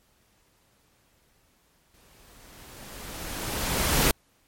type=noise with exponential growth; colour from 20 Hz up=pink; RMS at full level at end=-20 dBFS; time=1.94-4.11 s; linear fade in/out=1 ms; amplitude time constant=470 ms; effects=pink hiss -65 dBFS RMS until 4.47 s + MP3 64 kbps